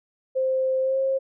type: tone with pitch glide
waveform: sine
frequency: 523.3 to 534.9 Hz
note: C5 to C5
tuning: 0 to +38 cents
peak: -20 dBFS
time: 0.35-1.19 s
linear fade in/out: 20 ms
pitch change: +38 cents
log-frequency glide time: 0.81-0.98 s
effects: none